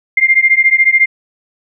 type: beating tone pair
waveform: sine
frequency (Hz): 2100 / 2114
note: C7 / C7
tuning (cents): +6 / +17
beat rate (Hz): 14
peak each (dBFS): -10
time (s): 0.17-1.06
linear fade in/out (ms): 5
effects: none